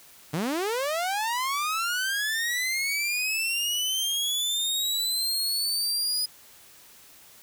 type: linear sweep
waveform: sawtooth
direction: up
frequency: 139.2 to 4978 Hz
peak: -22 dBFS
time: 0.33-6.26 s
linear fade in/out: 10 ms
effects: white hiss -52 dBFS RMS until 7.42 s